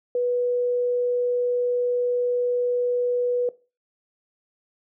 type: tone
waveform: sine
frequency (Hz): 490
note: B4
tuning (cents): -14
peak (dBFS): -20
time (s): 0.15-3.49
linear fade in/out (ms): 2
effects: noise-tail reverb RT60 0.3 s tail -18 dB re dry